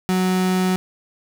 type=tone; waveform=35% pulse; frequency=185 Hz; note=F#3; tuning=in tune; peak=-15 dBFS; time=0.09-0.76 s; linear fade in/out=0 ms; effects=none